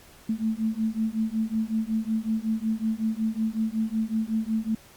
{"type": "beating tone pair", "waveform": "sine", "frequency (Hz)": [218.3, 223.7], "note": ["A3", "A3"], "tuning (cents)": [-13, 29], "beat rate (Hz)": 5.4, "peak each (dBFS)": -27, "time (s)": [0.29, 4.75], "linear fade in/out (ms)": 5, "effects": ["pink hiss -52 dBFS RMS until 4.96 s", "Opus 48 kbps"]}